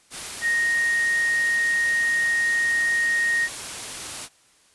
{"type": "tone in noise", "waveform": "sine", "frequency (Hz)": 1864.7, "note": "A#6", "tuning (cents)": 0, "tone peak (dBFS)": -19, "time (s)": [0.41, 3.49], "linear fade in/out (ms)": 50, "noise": "white", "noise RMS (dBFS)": -33, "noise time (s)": [0.1, 4.29], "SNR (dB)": 11, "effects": ["white hiss -58 dBFS RMS until 4.74 s", "resampled to 24000 Hz"]}